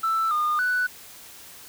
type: tone with pitch steps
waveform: sine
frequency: 1325 / 1218 / 1487 Hz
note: E6 / D#6 / F#6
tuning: +9 / -37 / +8 cents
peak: -19 dBFS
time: 0.03-0.87 s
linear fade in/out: 10 ms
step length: 280 ms
effects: tanh soft clip ceiling -18 dBFS + white hiss -45 dBFS RMS until 1.68 s